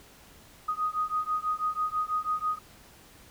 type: beating tone pair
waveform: sine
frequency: 1243 / 1249.1 Hz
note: D#6 / D#6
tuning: -2 / +6 cents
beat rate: 6.1 Hz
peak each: -30 dBFS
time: 0.68-2.59 s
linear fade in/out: 10 ms
effects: pink hiss -54 dBFS RMS until 3.3 s